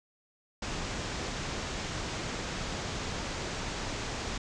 pink low-pass noise, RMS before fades -36 dBFS, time 0.62-4.38 s, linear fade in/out 5 ms, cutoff 7400 Hz, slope 48 dB/octave, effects none

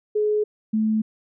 sine tone pair in turn, 422.5 / 217.7 Hz, G#4 / A3, +30 / -18 cents, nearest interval major seventh, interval 1148 cents, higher first, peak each -18 dBFS, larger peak neither, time 0.15-0.44 / 0.73-1.02 s, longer neither, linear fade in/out 10 ms, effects none

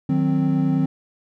triangle chord, C diminished, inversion first, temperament equal, 155.56 / 185 / 261.6 Hz, Eb3 / Gb3 / C4, 0 / 0 / 0 cents, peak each -19 / -22 / -18 dBFS, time 0.09-0.86 s, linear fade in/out 5 ms, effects none

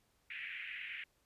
pink band-pass noise, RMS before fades -45 dBFS, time 0.3-1.04 s, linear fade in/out 5 ms, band 1800 to 2700 Hz, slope 48 dB/octave, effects pink hiss -75 dBFS RMS until 1.25 s + resampled to 32000 Hz

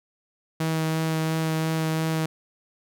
sawtooth tone with vibrato, 159.8 Hz, D#3, 47 cents sharp, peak -19 dBFS, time 0.6-2.26 s, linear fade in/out 5 ms, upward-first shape sine, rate 2.9 Hz, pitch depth 10 cents each way, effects none

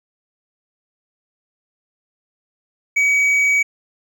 triangle tone with hard clipping, 2268 Hz, C#7, 39 cents sharp, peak -14 dBFS, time 2.96-3.63 s, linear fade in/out 10 ms, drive 7 dB, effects none

